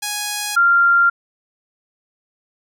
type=tone pair in turn; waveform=5% pulse / sine; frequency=830.6 / 1388.6 Hz; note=G#5 / F6; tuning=0 / -10 cents; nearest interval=major sixth; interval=890 cents; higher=second; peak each=-10 dBFS; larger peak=neither; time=0.02-0.56 / 0.56-1.1 s; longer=neither; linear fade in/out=10 ms; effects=none